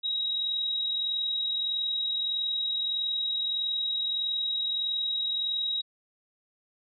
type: tone with amplitude modulation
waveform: sine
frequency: 3820 Hz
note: A#7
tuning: 42 cents sharp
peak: -25 dBFS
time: 0.03-5.82 s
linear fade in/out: 20 ms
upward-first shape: sine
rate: 41.6 Hz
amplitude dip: 35%
effects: none